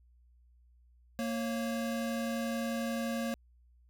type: tone pair together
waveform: square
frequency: 230.8 / 549 Hz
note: A#3 / C#5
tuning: -17 / -17 cents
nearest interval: octave + minor third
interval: 1500 cents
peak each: -34 / -39 dBFS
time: 1.19-3.34 s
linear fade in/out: 0 ms
effects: added 60 Hz sine -60 dBFS peak until 3.89 s